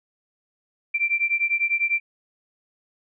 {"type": "beating tone pair", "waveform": "sine", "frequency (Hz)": [2349, 2359], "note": ["D7", "D7"], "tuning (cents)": [0, 7], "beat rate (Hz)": 10, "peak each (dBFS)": -23, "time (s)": [0.94, 2], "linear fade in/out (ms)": 10, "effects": []}